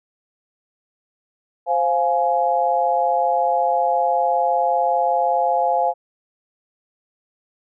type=chord; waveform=sine; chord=F minor; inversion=second; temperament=just; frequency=523.8 / 698.5 / 838.1 Hz; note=C5 / F5 / Ab5; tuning=+2 / 0 / +16 cents; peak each=-22 / -19 / -20 dBFS; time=1.66-5.94 s; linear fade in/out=50 ms; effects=none